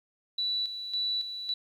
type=tone with tremolo; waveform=sine; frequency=3951 Hz; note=B7; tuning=in tune; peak=-27 dBFS; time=0.38-1.54 s; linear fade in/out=5 ms; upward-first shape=square; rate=1.8 Hz; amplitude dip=60%; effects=10-bit